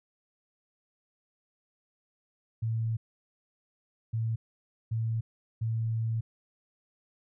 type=tone bursts at uneven times; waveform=sine; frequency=112.9 Hz; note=A2; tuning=45 cents sharp; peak=-27 dBFS; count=4; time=2.62-2.97 / 4.13-4.36 / 4.91-5.21 / 5.61-6.21 s; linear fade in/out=10 ms; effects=none